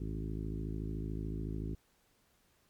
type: harmonic tone with a mistuned harmonic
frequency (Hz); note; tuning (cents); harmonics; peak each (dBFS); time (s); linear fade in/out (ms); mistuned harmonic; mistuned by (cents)
53.7; A1; -41; 1 / 2 / 3 / 4 / 5 / 6 / 7 / 8; -39 / -43 / -42 / -48 / -45 / -47 / -49 / -56; 0-1.75; 5; 1; +81
effects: pink hiss -71 dBFS RMS until 2.69 s + MP3 96 kbps